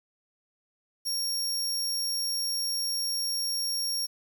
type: tone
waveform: sawtooth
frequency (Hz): 5560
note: F8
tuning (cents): -9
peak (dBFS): -25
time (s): 1.05-4.07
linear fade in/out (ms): 20
effects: 9-bit